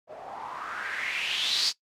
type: noise with low-pass filter sweep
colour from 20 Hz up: blue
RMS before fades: -31 dBFS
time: 0.07-1.73 s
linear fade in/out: 50 ms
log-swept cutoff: 580 to 5000 Hz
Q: 4.6
effects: noise-tail reverb RT60 0.1 s tail -18 dB re dry